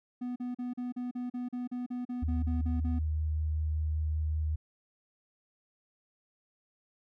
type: tone bursts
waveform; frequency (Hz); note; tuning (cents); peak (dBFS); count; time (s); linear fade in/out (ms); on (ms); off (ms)
triangle; 246.9; B3; 0; -31; 15; 0.21-2.992; 10; 150; 38
type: tone with vibrato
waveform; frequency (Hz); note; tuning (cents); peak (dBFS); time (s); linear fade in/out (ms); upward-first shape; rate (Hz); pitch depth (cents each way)
sine; 77.4; D#2; -9; -28; 2.22-4.56; 10; sine; 5.2; 9
effects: none